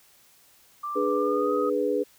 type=tone with pitch glide; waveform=sine; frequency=1179 to 1256.3 Hz; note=D6 to D#6; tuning=+6 to +16 cents; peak=-29 dBFS; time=0.83-1.7 s; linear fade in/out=10 ms; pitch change=+110 cents; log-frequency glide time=1.15-1.52 s
type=chord; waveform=sine; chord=G# diminished; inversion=second; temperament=equal; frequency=293.7 / 415.3 / 493.9 Hz; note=D4 / G#4 / B4; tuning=0 / 0 / 0 cents; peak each=-29 / -26 / -26 dBFS; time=0.95-2.04 s; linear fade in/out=20 ms
effects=white hiss -58 dBFS RMS until 2.18 s